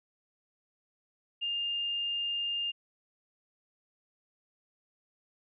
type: tone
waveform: sine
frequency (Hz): 2811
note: F7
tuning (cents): +11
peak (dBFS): -30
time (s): 1.41-2.72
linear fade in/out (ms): 20
effects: none